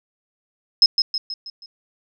sine tone with echo, 5150 Hz, E8, 41 cents flat, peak -8 dBFS, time 0.82-0.86 s, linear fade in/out 2 ms, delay 160 ms, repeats 5, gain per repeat -6 dB, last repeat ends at 1.66 s, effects none

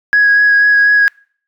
sine tone with vibrato, 1661.2 Hz, G#6, in tune, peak -5 dBFS, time 0.13-1.08 s, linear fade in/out 0 ms, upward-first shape sine, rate 4.1 Hz, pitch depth 12 cents each way, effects noise-tail reverb RT60 0.5 s tail -26 dB re dry + tanh soft clip ceiling -3 dBFS

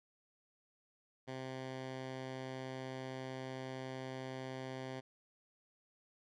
10% pulse tone, 130.81 Hz, C3, in tune, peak -34 dBFS, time 1.27-5.01 s, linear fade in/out 20 ms, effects low-pass 5000 Hz 12 dB/octave

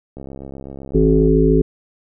click train, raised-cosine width 2 ms, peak -20 dBFS, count 76, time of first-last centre 0.17-1.275 s, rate 67.9 Hz
harmonic tone, 53.6 Hz, A1, 45 cents flat, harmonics 1 / 3 / 5 / 7 / 8, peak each -17 / -17 / -17 / -17 / -17 dBFS, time 0.94-1.62 s, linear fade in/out 10 ms
effects none

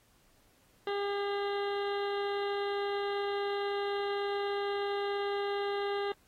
harmonic tone, 403.1 Hz, G4, 48 cents sharp, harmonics 1 / 2 / 3 / 4 / 5 / 7 / 8 / 9 / 10, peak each -32 / -38 / -42 / -44 / -46 / -49 / -50 / -51 / -52 dBFS, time 0.87-6.12 s, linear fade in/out 2 ms, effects pink hiss -67 dBFS RMS until 6.27 s + AAC 48 kbps

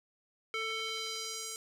square tone with band-pass filter sweep, 444.4 Hz, A4, 17 cents sharp, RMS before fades -38 dBFS, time 0.54-1.56 s, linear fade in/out 0 ms, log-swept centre 2200 to 7800 Hz, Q 1.6, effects none

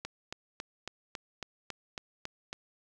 click train, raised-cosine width 0.2 ms, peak -20 dBFS, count 10, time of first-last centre 0.05-2.529 s, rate 3.63 Hz, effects none

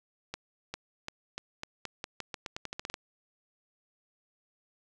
accelerating click train, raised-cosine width 0.2 ms, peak -19 dBFS, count 17, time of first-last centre 0.34-2.941 s, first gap 400 ms, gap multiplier 0.86, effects none

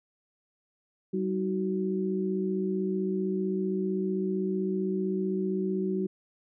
sine tone cluster, 191.8 / 318 / 373.6 Hz, G3 / D#4 / F#4, -37 / +38 / +17 cents, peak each -29 / -36 / -30 dBFS, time 1.13-6.07 s, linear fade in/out 10 ms, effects none

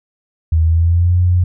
sine tone with pitch glide, 80.5 to 89.32 Hz, E2 to F2, -41 to +39 cents, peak -9 dBFS, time 0.52-1.44 s, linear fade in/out 5 ms, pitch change +180 cents, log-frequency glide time 0.63-1.16 s, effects none

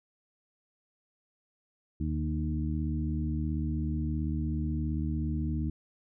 harmonic tone with a mistuned harmonic, 77.1 Hz, D#2, 15 cents flat, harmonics 1 / 2 / 3 / 4, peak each -31 / -34 / -36 / -37 dBFS, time 2-5.7 s, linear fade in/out 5 ms, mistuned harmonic 2, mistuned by -15 cents, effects none

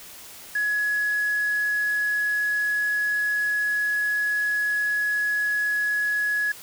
triangle tone, 1684 Hz, G#6, 24 cents sharp, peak -18 dBFS, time 0.55-6.52 s, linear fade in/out 5 ms, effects tanh soft clip ceiling -18 dBFS + white hiss -43 dBFS RMS until 6.62 s

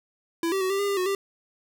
square tone with pitch steps, 333.9 / 386.8 / 374.5 / 393.4 / 403.7 / 398.9 / 366.6 / 394.5 Hz, E4 / G4 / F#4 / G4 / G#4 / G4 / F#4 / G4, +22 / -23 / +21 / +6 / -49 / +30 / -16 / +11 cents, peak -24 dBFS, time 0.43-1.15 s, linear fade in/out 2 ms, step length 90 ms, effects none

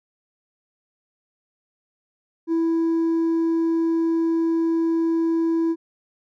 triangle tone with hard clipping, 329.6 Hz, E4, in tune, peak -17 dBFS, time 2.47-5.76 s, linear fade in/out 50 ms, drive 1 dB, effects none

